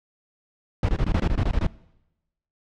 brown noise bursts, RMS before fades -21 dBFS, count 11, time 0.83-1.667 s, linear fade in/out 2 ms, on 57 ms, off 21 ms, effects noise-tail reverb RT60 0.9 s tail -21 dB re dry + low-pass 4000 Hz 12 dB/octave

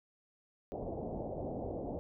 white low-pass noise, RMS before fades -40 dBFS, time 0.72-1.99 s, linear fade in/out 0 ms, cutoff 720 Hz, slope 48 dB/octave, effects none

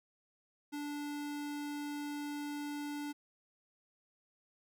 square tone, 291.8 Hz, D4, 11 cents flat, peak -39 dBFS, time 0.72-3.13 s, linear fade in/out 20 ms, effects none

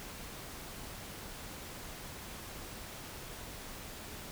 silence, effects pink hiss -46 dBFS RMS until 4.31 s

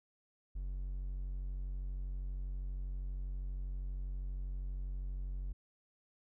triangle tone, 46.25 Hz, F#1, in tune, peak -35 dBFS, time 0.55-5.53 s, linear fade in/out 10 ms, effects none

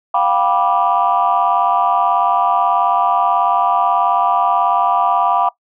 sine chord, G dominant seventh, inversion third, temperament just, 705.6 / 784 / 980 / 1176 Hz, F5 / G5 / B5 / D6, +18 / 0 / -14 / +2 cents, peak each -17 dBFS, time 0.14-5.49 s, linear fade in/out 5 ms, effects noise-tail reverb RT60 0.1 s tail -19 dB re dry + tanh soft clip ceiling -3 dBFS

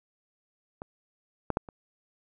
clicks, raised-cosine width 1 ms, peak -24 / -13 / -11 / -29 dBFS, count 4, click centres 0.819 / 1.503 / 1.571 / 1.688 s, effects none

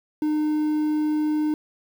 triangle tone, 304.4 Hz, D#4, 38 cents flat, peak -18 dBFS, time 0.22-1.54 s, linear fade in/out 2 ms, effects 8-bit

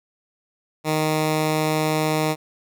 10% pulse tone, 155.4 Hz, D#3, 2 cents flat, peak -11 dBFS, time 0.84-2.36 s, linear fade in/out 50 ms, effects none

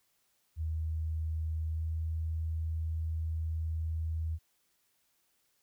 sine tone with pitch glide, 79.5 to 80.33 Hz, D#2 to E2, +38 to -44 cents, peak -31 dBFS, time 0.56-4.39 s, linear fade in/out 50 ms, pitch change +18 cents, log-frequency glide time 1.72-1.84 s, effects white hiss -74 dBFS RMS until 5.62 s

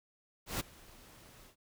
pink noise with ADSR envelope, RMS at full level -34 dBFS, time 0.46-1.56 s, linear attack 140 ms, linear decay 15 ms, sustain -23 dB, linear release 95 ms, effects none

